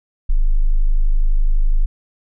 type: tone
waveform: sine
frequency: 25.96 Hz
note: G#0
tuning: in tune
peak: -10 dBFS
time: 0.29-1.86 s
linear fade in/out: 10 ms
effects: none